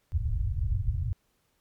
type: low-pass noise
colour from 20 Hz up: white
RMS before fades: -28 dBFS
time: 0.12-1.13 s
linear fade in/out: 0 ms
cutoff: 110 Hz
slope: 48 dB/octave
effects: pink hiss -72 dBFS RMS until 1.6 s + MP3 96 kbps